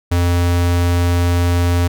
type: tone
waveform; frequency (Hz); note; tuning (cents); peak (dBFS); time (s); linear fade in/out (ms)
square; 87.3; F2; 0; -13; 0.11-1.88; 10
effects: none